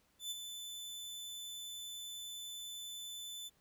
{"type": "tone with ADSR envelope", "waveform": "sawtooth", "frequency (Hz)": 3510, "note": "A7", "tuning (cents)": -5, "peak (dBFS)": -34, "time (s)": [0.19, 3.5], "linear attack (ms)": 120, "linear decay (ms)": 22, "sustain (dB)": -7, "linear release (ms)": 30, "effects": ["pink hiss -73 dBFS RMS until 3.6 s"]}